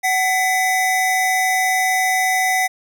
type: tone pair together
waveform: square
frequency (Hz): 751.2 / 2000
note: F#5 / B6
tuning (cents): +26 / +21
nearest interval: octave + perfect fourth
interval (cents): 1695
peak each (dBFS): -19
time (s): 0.03-2.68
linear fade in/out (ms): 20
effects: none